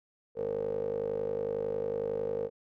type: tone with band-pass filter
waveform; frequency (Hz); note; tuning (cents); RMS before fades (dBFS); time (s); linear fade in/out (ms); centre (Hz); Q
15% pulse; 51; G#1; -31; -33; 0.35-2.5; 50; 470; 9.4
effects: none